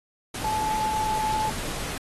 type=tone in noise; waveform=sine; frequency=865 Hz; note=A5; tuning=30 cents flat; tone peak=-24 dBFS; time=0.44-1.5 s; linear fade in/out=5 ms; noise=pink; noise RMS=-33 dBFS; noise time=0.34-1.98 s; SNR=+6 dB; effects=AAC 32 kbps